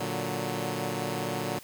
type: chord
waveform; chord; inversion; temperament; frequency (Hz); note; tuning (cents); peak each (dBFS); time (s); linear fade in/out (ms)
10% pulse; Bb augmented; none; equal; 116.54 / 146.83 / 185; Bb2 / D3 / F#3; 0 / 0 / 0; -26; 0-1.59; 5
effects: white hiss -50 dBFS RMS until 1.63 s